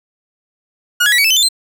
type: tone with pitch steps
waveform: 30% pulse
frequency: 1441 / 1674.5 / 1945.9 / 2261 / 2628 / 3053 / 3548 / 4123 Hz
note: F#6 / G#6 / B6 / C#7 / E7 / G7 / A7 / C8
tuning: -46 / +14 / -26 / +34 / -6 / -46 / +14 / -26 cents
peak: -7 dBFS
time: 1-1.488 s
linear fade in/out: 10 ms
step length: 61 ms
effects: none